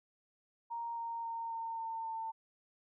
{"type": "tone with pitch steps", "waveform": "sine", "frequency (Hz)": [932.3, 925.3, 918.4, 911.5, 904.7, 897.9], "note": ["A#5", "A#5", "A#5", "A#5", "A5", "A5"], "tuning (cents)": [0, -13, -26, -39, 48, 35], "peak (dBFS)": -37, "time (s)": [0.7, 2.32], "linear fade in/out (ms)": 20, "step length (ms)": 270, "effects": []}